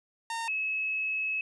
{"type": "tone pair in turn", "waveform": ["sawtooth", "sine"], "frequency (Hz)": [916, 2580], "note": ["A#5", "E7"], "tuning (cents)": [-31, -38], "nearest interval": "octave + tritone", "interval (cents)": 1793, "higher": "second", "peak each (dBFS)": -28, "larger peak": "neither", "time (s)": [[0.3, 0.48], [0.48, 1.41]], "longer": "second", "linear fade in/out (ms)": 2, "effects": ["resampled to 24000 Hz"]}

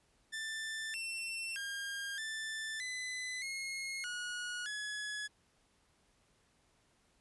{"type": "tone with pitch steps", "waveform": "sawtooth", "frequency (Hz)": [1773, 2697, 1612, 1767, 2011, 2159, 1453, 1692], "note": ["A6", "E7", "G6", "A6", "B6", "C#7", "F#6", "G#6"], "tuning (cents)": [13, 39, 48, 7, 31, -46, -32, 32], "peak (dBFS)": -35, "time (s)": [0.32, 5.28], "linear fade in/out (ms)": 20, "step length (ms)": 620, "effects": ["pink hiss -72 dBFS RMS until 7.2 s", "resampled to 24000 Hz"]}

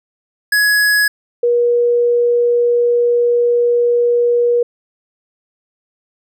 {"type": "tone pair in turn", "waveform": ["square", "sine"], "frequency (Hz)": [1679, 479.1], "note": ["G#6", "A#4"], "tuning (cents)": [18, 47], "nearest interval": "octave + minor seventh", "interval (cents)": 2171, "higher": "first", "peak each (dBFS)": [-11, -10], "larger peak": "second", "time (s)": [[0.52, 1.08], [1.43, 4.63]], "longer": "second", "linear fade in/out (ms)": 5, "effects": []}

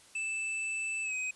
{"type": "tone with pitch glide", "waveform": "square", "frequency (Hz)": [2637, 2521], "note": ["E7", "D#7"], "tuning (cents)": [0, 22], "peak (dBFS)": -33, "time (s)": [0.15, 1.31], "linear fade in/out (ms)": 5, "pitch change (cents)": -78, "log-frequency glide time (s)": [1.03, 1.14], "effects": ["white hiss -58 dBFS RMS until 1.35 s", "resampled to 24000 Hz"]}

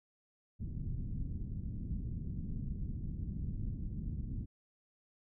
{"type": "low-pass noise", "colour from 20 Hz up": "pink", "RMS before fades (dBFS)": -39, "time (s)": [0.59, 4.46], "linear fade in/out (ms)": 20, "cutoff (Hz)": 220, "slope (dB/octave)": 24, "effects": []}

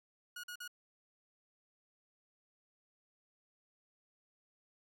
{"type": "tone bursts", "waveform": "sawtooth", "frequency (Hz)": 1448, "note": "F#6", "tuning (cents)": -38, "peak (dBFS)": -40, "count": 3, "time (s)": [0.36, 0.678], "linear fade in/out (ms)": 5, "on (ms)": 76, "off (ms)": 45, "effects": []}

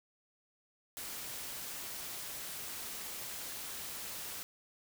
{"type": "noise", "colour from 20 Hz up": "white", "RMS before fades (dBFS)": -43, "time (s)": [0.97, 4.43], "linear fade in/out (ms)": 0, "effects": []}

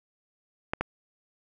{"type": "clicks", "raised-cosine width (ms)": 0.5, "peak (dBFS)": [-12, -12], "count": 2, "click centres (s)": [0.735, 0.81], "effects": []}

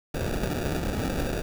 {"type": "noise with sample-and-hold", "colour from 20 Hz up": "pink", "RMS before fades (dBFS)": -28, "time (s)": [0.14, 1.42], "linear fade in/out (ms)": 5, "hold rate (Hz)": 1050, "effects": []}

